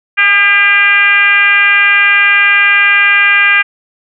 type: tone with frequency modulation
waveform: sine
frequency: 2000 Hz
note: B6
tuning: 21 cents sharp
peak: -5 dBFS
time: 0.17-3.63 s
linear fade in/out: 20 ms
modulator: 390 Hz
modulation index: 1.6
effects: none